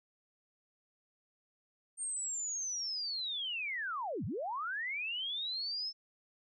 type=linear two-way sweep; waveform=sine; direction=down then up; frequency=8800 to 82.41 to 5320 Hz; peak=-35 dBFS; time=1.97-5.93 s; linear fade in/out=50 ms; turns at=4.25 s; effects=none